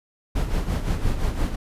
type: noise with tremolo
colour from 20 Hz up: brown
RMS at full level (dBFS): -21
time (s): 0.35-1.56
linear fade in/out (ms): 10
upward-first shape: sine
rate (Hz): 5.8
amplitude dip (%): 60
effects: resampled to 32000 Hz